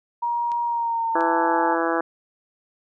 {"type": "tone with pitch glide", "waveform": "sine", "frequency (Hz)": [947, 873.4], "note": ["A#5", "A5"], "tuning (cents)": [27, -13], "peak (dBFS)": -21, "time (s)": [0.22, 1.75], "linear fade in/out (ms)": 10, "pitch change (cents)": -140, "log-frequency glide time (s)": [0.65, 1.57]}
{"type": "clicks", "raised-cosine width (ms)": 0.2, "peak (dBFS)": -24, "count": 2, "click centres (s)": [0.518, 1.208]}
{"type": "harmonic tone", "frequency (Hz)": 166.1, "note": "E3", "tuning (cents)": 13, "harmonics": [2, 3, 4, 5, 6, 7, 8, 9, 10], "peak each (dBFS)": [-25, -27, -28, -29, -30, -30, -31, -32, -32], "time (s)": [1.15, 2.01], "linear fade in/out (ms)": 5}
{"effects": []}